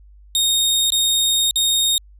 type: tone with dropouts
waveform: sawtooth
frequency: 3709 Hz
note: A#7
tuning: 9 cents flat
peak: -12 dBFS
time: 0.35-1.98 s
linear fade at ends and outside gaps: 1 ms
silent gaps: 0.903-0.921 / 1.51-1.558 s
effects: added 50 Hz sine -43 dBFS peak until 2.19 s + resampled to 32000 Hz